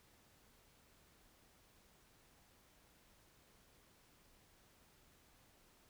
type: silence
effects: pink hiss -69 dBFS RMS until 5.89 s